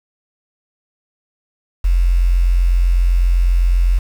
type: tone with quantisation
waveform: sine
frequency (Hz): 43.93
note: F1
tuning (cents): +11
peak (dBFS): -10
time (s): 1.84-3.99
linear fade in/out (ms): 10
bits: 6
effects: none